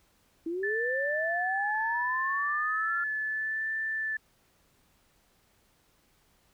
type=linear sweep; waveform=sine; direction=up; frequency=320 to 1396.9 Hz; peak=-30 dBFS; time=0.46-3.04 s; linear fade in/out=5 ms
type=tone with vibrato; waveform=sine; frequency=1750 Hz; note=A6; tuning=10 cents flat; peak=-29 dBFS; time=0.63-4.17 s; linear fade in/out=5 ms; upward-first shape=sine; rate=0.71 Hz; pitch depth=19 cents each way
effects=pink hiss -67 dBFS RMS until 6.53 s